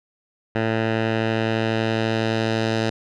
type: tone with low-pass filter sweep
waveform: 10% pulse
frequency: 111.9 Hz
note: A2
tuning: 30 cents sharp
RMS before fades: -22 dBFS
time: 0.55-2.9 s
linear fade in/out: 5 ms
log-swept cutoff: 2300 to 4600 Hz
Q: 1.3
effects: none